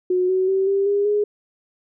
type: tone with pitch steps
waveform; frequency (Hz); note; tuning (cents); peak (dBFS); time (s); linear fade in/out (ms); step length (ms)
sine; 364.7 / 374.3 / 384.2 / 394.3 / 404.7 / 415.3; F#4 / F#4 / G4 / G4 / G#4 / G#4; -25 / +20 / -35 / +10 / -45 / 0; -16; 0.1-1.24; 5; 190
effects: none